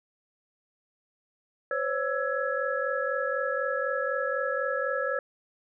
sine tone cluster, 514 / 558 / 1323 / 1676 Hz, C5 / C#5 / E6 / G#6, -31 / +11 / +6 / +15 cents, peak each -31 / -31 / -33 / -32 dBFS, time 1.71-5.19 s, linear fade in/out 2 ms, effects none

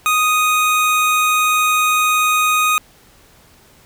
25% pulse tone, 1244.5 Hz, D#6, in tune, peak -9 dBFS, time 0.06-2.78 s, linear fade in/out 0 ms, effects pink hiss -49 dBFS RMS until 3.85 s

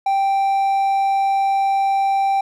triangle tone, 784 Hz, G5, in tune, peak -13 dBFS, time 0.06-2.41 s, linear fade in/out 5 ms, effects none

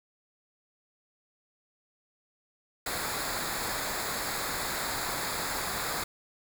pink noise with comb filter, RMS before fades -33 dBFS, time 2.86-6.04 s, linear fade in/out 5 ms, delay 0.34 ms, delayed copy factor -0.7, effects none

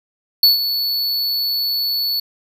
square tone with ADSR envelope, 4435 Hz, C#8, in tune, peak -7 dBFS, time 0.43-2.2 s, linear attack 3 ms, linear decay 140 ms, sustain -11 dB, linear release 5 ms, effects none

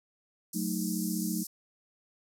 white band-pass noise, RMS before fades -40 dBFS, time 0.53-1.47 s, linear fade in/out 5 ms, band 4900 to 14000 Hz, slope 48 dB/octave
sine chord, D# diminished, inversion first, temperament equal, 185 / 220 / 311.1 Hz, F#3 / A3 / D#4, 0 / 0 / 0 cents, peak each -33 / -34 / -36 dBFS, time 0.54-1.44 s, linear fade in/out 20 ms
effects none

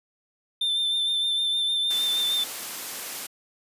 triangle tone with vibrato, 3569 Hz, A7, 24 cents sharp, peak -21 dBFS, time 0.61-2.44 s, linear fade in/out 5 ms, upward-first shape sine, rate 6.5 Hz, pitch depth 23 cents each way
white high-pass noise, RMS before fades -34 dBFS, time 1.9-3.27 s, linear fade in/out 10 ms, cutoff 200 Hz, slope 12 dB/octave
effects resampled to 32000 Hz

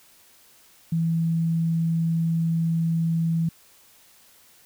sine tone, 164.81 Hz, E3, in tune, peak -20 dBFS, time 0.92-3.49 s, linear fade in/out 5 ms, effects white hiss -55 dBFS RMS until 4.65 s

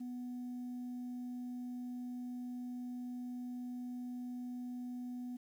sine tone, 246.9 Hz, B3, in tune, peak -38 dBFS, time 0-5.37 s, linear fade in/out 10 ms, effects tanh soft clip ceiling -39 dBFS + 11-bit

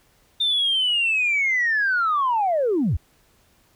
sine linear sweep, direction down, 3624 to 55.8 Hz, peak -17 dBFS, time 0.4-2.97 s, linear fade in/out 10 ms, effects tanh soft clip ceiling -14 dBFS + pink hiss -60 dBFS RMS until 3.75 s

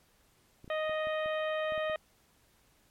clicks, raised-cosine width 3 ms, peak -37 dBFS, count 8, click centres 0.644 / 0.678 / 0.895 / 1.071 / 1.26 / 1.722 / 1.778 / 1.898 s
harmonic tone, 622.3 Hz, D#5, in tune, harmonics 1 / 2 / 3 / 4 / 5 / 6, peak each -31 / -39 / -39 / -45 / -46 / -52 dBFS, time 0.7-1.96 s, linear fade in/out 2 ms
effects pink hiss -67 dBFS RMS until 2.9 s + MP3 64 kbps

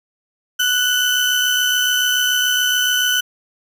35% pulse tone pair together, 1480 / 3027 Hz, F#6 / F#7, 0 / +39 cents, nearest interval octave, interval 1239 cents, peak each -16 dBFS, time 0.59-3.21 s, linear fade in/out 10 ms, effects none

